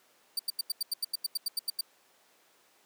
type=tone bursts; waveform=sawtooth; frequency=4635 Hz; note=D8; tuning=24 cents flat; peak=-25 dBFS; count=14; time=0.37-1.81 s; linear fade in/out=5 ms; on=23 ms; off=86 ms; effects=pink hiss -64 dBFS RMS until 2.85 s + high-pass 400 Hz 12 dB/octave